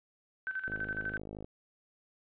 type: tone with tremolo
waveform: sine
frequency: 1534 Hz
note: G6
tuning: 38 cents flat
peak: -32 dBFS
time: 0.47-1.17 s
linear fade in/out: 0 ms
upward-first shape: square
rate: 12 Hz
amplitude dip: 70%
type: click train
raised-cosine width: 2 ms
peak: -30 dBFS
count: 41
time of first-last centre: 0.68-1.445 s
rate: 52.3 Hz
effects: resampled to 8000 Hz + 11-bit